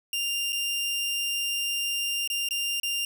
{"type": "tone with dropouts", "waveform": "sawtooth", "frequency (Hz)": 2794, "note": "F7", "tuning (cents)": 0, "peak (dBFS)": -23, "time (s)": [0.13, 3.05], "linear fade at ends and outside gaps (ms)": 2, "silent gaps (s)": [[0.523, 0.528], [2.276, 2.3], [2.488, 2.508], [2.8, 2.832]], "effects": []}